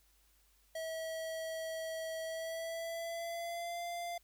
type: tone with pitch glide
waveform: square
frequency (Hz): 646 to 692.4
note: E5 to F5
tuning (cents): -35 to -15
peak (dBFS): -39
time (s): 0.75-4.18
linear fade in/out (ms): 5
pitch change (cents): +120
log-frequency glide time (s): 2.23-3.83
effects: added 50 Hz sine -70 dBFS peak until 4.23 s + white hiss -71 dBFS RMS until 4.23 s